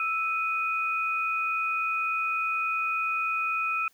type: tone pair together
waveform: sine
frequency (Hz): 1318.5 / 2489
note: E6 / D#7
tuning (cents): 0 / 0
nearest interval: major seventh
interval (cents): 1100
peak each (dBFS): -28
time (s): 0-3.88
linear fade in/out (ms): 2
effects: white hiss -64 dBFS RMS until 3.93 s